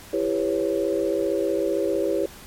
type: chord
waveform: sine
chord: C# half-diminished seventh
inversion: first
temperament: just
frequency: 332.6 / 399.1 / 498.9 / 554.4 Hz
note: E4 / G4 / B4 / C#5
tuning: +16 / +31 / +17 / 0 cents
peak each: -26 / -25 / -28 / -26 dBFS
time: 0.13-2.26 s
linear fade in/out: 5 ms
effects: pink hiss -44 dBFS RMS until 2.46 s + MP3 64 kbps